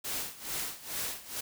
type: noise with tremolo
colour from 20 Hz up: white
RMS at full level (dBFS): -34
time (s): 0.04-1.41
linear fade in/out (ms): 10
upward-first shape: sine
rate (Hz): 2.3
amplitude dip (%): 85
effects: none